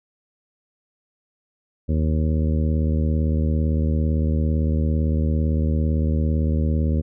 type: harmonic tone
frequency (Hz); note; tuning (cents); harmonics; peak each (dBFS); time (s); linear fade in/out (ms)
77.78; D#2; 0; 1 / 2 / 3 / 4 / 5 / 6 / 7; -19 / -25 / -26 / -33 / -36 / -36 / -36; 1.88-7.02; 20
effects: none